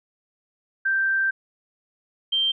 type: tone pair in turn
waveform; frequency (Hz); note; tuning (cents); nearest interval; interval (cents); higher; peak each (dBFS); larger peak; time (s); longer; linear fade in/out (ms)
sine; 1568 / 3150; G6 / G7; 0 / +8; octave; 1208; second; -19; neither; 0.85-1.31 / 2.32-2.52; first; 10
effects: none